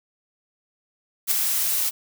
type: noise with ADSR envelope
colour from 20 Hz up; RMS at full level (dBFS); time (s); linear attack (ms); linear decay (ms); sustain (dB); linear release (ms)
blue; -18; 1.27-1.91; 43; 6; -5; 29
effects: none